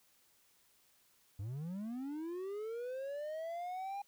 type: linear sweep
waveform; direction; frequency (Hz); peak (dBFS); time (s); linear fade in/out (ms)
triangle; up; 92.6 to 812; -37; 1.39-4.02; 5
effects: white hiss -70 dBFS RMS until 4.07 s